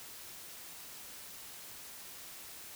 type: silence
effects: white hiss -49 dBFS RMS until 2.75 s